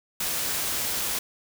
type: noise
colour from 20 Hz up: white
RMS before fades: -28 dBFS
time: 0.2-1.19 s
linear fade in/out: 5 ms
effects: none